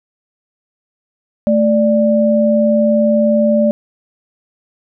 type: tone pair together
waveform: sine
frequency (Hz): 220 / 588.6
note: A3 / D5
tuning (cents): 0 / +4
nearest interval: octave + perfect fourth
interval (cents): 1704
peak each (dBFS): -12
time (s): 1.47-3.71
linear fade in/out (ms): 0
effects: none